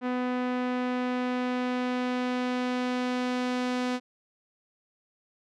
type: tone with low-pass filter sweep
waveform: sawtooth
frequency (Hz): 250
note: B3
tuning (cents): +21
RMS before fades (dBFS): -29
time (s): 0.01-4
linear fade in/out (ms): 50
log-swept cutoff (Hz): 2100 to 5300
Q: 0.79
effects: none